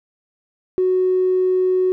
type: tone with tanh clipping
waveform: triangle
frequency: 369.8 Hz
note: F#4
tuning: 1 cent flat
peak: -14 dBFS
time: 0.78-1.92 s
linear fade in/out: 0 ms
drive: 4 dB
effects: none